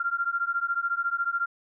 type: beating tone pair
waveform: sine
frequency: 1380 / 1394 Hz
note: F6 / F6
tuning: -21 / -4 cents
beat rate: 14 Hz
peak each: -28 dBFS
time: 0-1.46 s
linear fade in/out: 5 ms
effects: none